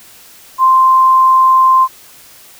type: tone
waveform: sine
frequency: 1045 Hz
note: C6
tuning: 2 cents flat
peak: -5 dBFS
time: 0.58-1.88 s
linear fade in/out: 50 ms
effects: white hiss -40 dBFS RMS until 2.59 s